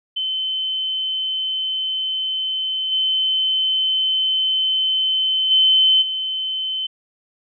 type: tone with level steps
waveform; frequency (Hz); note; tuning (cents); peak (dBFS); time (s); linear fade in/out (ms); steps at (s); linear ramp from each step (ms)
sine; 3064; G7; -40; -20 / -16 / -11 / -21; 0.16-6.87; 10; 2.91 / 5.5 / 6.01; 20
effects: none